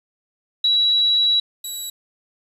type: tone pair in turn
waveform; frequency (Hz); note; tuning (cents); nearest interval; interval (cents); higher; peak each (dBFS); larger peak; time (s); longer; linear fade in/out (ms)
sine / 15% pulse; 3904 / 3904; B7 / B7; -21 / -21; unison; 0; neither; -14 / -20; first; 0.64-1.4 / 1.64-1.9; first; 5
effects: resampled to 32000 Hz + 8-bit